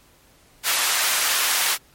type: high-pass noise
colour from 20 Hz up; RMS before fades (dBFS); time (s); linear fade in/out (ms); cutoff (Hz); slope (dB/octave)
pink; -21; 0.63-1.78; 50; 1200; 12
effects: pink hiss -55 dBFS RMS until 1.94 s + MP3 64 kbps